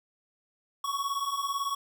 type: beating tone pair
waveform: square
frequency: 1104 / 1122 Hz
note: C#6 / C#6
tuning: -7 / +21 cents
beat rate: 18 Hz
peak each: -34 / -32 dBFS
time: 0.84-1.75 s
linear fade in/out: 5 ms
effects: none